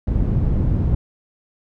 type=low-pass noise; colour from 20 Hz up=white; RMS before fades=-18 dBFS; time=0.07-0.95 s; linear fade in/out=5 ms; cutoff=110 Hz; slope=12 dB/octave; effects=none